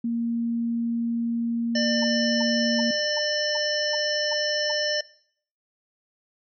sine tone, 233.1 Hz, A#3, in tune, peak -23 dBFS, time 0.04-2.91 s, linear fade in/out 5 ms
harmonic tone, 598 Hz, D5, 31 cents sharp, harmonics 1 / 3 / 5 / 7 / 9 / 10, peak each -27 / -29 / -33 / -38 / -27 / -39 dBFS, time 1.75-5.01 s, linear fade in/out 5 ms
sine tone bursts, 901 Hz, A5, 41 cents sharp, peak -31 dBFS, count 8, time 2.02-4.716 s, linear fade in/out 5 ms, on 22 ms, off 360 ms
effects noise-tail reverb RT60 0.6 s tail -21 dB re dry

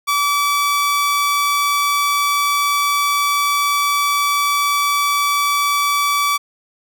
sawtooth tone, 1151 Hz, D6, 35 cents flat, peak -11 dBFS, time 0.07-6.38 s, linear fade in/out 20 ms, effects none

